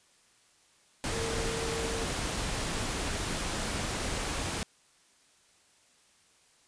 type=tone in noise; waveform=sine; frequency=455.3 Hz; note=A#4; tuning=41 cents flat; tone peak=-35 dBFS; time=1.12-2.04 s; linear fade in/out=0 ms; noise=pink; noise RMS=-33 dBFS; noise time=1.04-4.63 s; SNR=-5 dB; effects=white hiss -64 dBFS RMS until 6.67 s + resampled to 22050 Hz